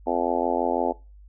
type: harmonic tone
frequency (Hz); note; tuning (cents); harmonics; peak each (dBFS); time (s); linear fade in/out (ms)
86; F2; -26; 3 / 4 / 5 / 6 / 7 / 8 / 9 / 10; -30 / -30 / -30 / -30 / -30 / -30 / -30 / -30; 0.06-0.93; 20
effects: noise-tail reverb RT60 0.3 s tail -21 dB re dry + added 50 Hz sine -45 dBFS peak until 1.28 s